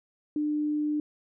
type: tone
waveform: sine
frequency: 299.4 Hz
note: D4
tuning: 33 cents sharp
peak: -25 dBFS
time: 0.36-1 s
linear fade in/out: 2 ms
effects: none